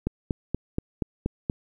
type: click train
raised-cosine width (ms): 3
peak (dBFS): -12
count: 7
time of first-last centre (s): 0.07-1.499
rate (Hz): 4.2
effects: 9-bit